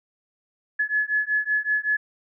sine beating tone pair, 1704 / 1709.3 Hz, G#6 / G#6, +44 / +49 cents, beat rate 5.3 Hz, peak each -24 dBFS, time 0.79-1.97 s, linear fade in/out 10 ms, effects none

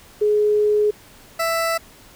sine / 20% pulse tone pair in turn, 420 / 661.7 Hz, G#4 / E5, +19 / +6 cents, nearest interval minor sixth, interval 787 cents, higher second, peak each -14 / -14 dBFS, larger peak neither, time 0.21-0.91 / 1.39-1.78 s, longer first, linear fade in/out 10 ms, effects pink hiss -47 dBFS RMS until 2.15 s

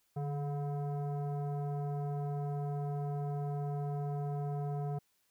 sine tone with frequency modulation, 146.83 Hz, D3, in tune, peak -32 dBFS, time 0.16-4.99 s, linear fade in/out 10 ms, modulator 572 Hz, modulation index 0.66, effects tanh soft clip ceiling -30 dBFS + white hiss -75 dBFS RMS until 5.3 s

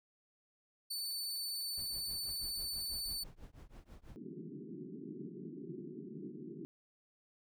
sawtooth tone, 4508 Hz, C#8, 28 cents sharp, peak -35 dBFS, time 0.9-3.24 s, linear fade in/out 10 ms
brown noise with tremolo, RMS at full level -49 dBFS, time 1.76-4.17 s, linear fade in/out 20 ms, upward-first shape triangle, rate 6.1 Hz, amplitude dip 100%
white band-pass noise, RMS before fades -47 dBFS, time 4.16-6.65 s, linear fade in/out 0 ms, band 140 to 400 Hz, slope 96 dB/octave
effects none

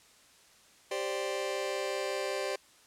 sawtooth chord, G suspended fourth, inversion none, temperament just, 392 / 522.7 / 588 Hz, G4 / C5 / D5, 0 / -2 / +2 cents, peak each -32 dBFS, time 0.91-2.56 s, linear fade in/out 5 ms, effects white hiss -60 dBFS RMS until 2.86 s + low-pass 9000 Hz 12 dB/octave

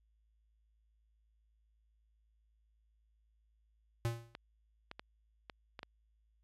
square tone with exponential decay, 116.54 Hz, A#2, in tune, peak -30 dBFS, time 4.05-4.35 s, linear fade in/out 0 ms, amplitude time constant 65 ms
clicks, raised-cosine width 0.3 ms, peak -29 dBFS, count 6, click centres 4.351 / 4.914 / 4.995 / 5.498 / 5.792 / 5.831 s
effects added 54 Hz sine -70 dBFS peak until 6.43 s + resampled to 32000 Hz

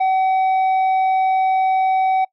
sine tone with tanh clipping, 758 Hz, F#5, 42 cents sharp, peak -15 dBFS, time 0-2.25 s, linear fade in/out 10 ms, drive 5 dB, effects noise-tail reverb RT60 0.1 s tail -23 dB re dry

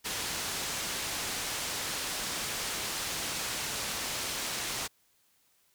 white low-pass noise, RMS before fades -35 dBFS, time 0.04-4.88 s, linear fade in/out 20 ms, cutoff 7600 Hz, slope 12 dB/octave, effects white hiss -69 dBFS RMS until 5.74 s

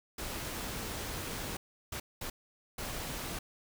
pink noise bursts at uneven times, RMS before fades -39 dBFS, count 4, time 0.18-1.57 / 1.92-2 / 2.21-2.3 / 2.78-3.39 s, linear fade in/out 5 ms, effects none

